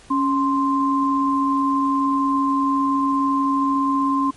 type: tone pair together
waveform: sine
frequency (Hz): 277.4 / 1046.5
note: C#4 / C6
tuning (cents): +1 / 0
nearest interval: octave + major seventh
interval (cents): 2299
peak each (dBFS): -19 / -19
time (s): 0.1-4.31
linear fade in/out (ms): 10
effects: pink hiss -48 dBFS RMS until 4.36 s + MP3 48 kbps